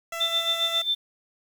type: tone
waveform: 15% pulse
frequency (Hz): 668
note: E5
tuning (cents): +23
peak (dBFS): -24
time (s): 0.12-0.82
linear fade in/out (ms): 5
type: tone with tremolo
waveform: sine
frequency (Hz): 3554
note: A7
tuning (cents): +17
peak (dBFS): -20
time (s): 0.2-0.95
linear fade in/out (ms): 10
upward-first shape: sine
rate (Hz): 7.4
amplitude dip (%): 75
effects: 8-bit